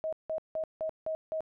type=tone bursts; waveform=sine; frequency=634 Hz; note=D#5; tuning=32 cents sharp; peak=-30 dBFS; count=6; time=0.04-1.406 s; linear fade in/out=0 ms; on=86 ms; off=170 ms; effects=none